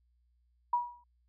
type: tone with exponential decay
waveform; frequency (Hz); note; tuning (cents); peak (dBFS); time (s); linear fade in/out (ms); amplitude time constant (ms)
sine; 965; B5; -40; -23; 0.73-1.04; 5; 66
effects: added 60 Hz sine -68 dBFS peak until 1.28 s